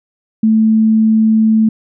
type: tone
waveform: sine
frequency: 220 Hz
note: A3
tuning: in tune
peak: -7 dBFS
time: 0.43-1.69 s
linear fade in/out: 5 ms
effects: none